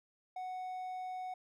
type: tone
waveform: triangle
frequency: 740 Hz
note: F#5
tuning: in tune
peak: -37 dBFS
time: 0.36-1.34 s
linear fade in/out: 5 ms
effects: none